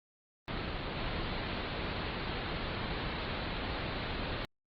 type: low-pass noise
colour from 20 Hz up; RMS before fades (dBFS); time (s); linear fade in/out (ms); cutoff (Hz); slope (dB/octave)
pink; -37; 0.48-4.45; 0; 4400; 96
effects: Opus 24 kbps